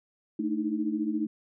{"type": "tone cluster", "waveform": "sine", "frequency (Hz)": [220.4, 302.8, 317.1], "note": ["A3", "D#4", "D#4"], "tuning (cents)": [3, -47, 33], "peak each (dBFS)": -31, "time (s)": [0.39, 1.27], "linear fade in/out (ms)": 5, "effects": []}